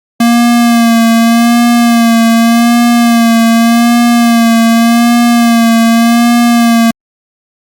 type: tone with vibrato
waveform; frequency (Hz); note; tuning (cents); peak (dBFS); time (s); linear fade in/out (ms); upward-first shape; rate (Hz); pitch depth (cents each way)
square; 233.1; A#3; 0; -5; 0.2-6.91; 5; sine; 0.85; 34
effects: Opus 48 kbps